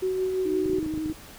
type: tone with tremolo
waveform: sine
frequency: 373.7 Hz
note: F#4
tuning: 17 cents sharp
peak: -22 dBFS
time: 0.02-0.8 s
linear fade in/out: 10 ms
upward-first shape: triangle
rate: 5.9 Hz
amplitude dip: 35%
type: tone with vibrato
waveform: sine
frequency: 311.8 Hz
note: D#4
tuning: 4 cents sharp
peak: -27 dBFS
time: 0.45-1.13 s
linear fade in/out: 10 ms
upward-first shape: square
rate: 11 Hz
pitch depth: 19 cents each way
type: clicks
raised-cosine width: 3 ms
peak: -23 dBFS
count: 10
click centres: 0.659 / 0.699 / 0.734 / 0.786 / 0.829 / 0.863 / 0.939 / 0.977 / 1.06 / 1.099 s
effects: pink hiss -46 dBFS RMS until 1.38 s